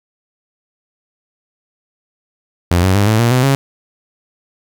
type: tone with pitch steps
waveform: sawtooth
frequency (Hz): 87.31 / 94.12 / 101.46 / 109.37 / 117.9 / 127.09 / 137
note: F2 / F#2 / G#2 / A2 / A#2 / C3 / C#3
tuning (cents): 0 / +30 / -40 / -10 / +20 / -50 / -20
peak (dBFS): -6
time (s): 2.71-3.55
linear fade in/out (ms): 0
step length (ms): 120
effects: 7-bit